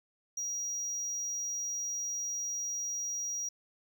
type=tone; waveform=triangle; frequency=5740 Hz; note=F8; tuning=47 cents sharp; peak=-32 dBFS; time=0.37-3.49 s; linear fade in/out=5 ms; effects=none